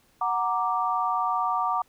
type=chord; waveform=sine; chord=Gb augmented; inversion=none; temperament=equal; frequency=740 / 932.3 / 1174.7 Hz; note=Gb5 / Bb5 / D6; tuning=0 / 0 / 0 cents; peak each=-28 / -28 / -26 dBFS; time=0.21-1.82 s; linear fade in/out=5 ms; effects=pink hiss -63 dBFS RMS until 1.88 s